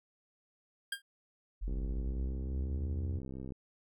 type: tone with exponential decay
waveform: 25% pulse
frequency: 1607 Hz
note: G6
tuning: 43 cents sharp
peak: -27 dBFS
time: 0.92-1.02 s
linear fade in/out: 5 ms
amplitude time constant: 21 ms
type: linear sweep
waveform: sine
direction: up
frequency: 43.65 to 87.31 Hz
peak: -33 dBFS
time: 1.61-3.2 s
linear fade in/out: 20 ms
type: click train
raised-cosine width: 3 ms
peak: -31 dBFS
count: 122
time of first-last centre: 1.68-3.522 s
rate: 65.7 Hz
effects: none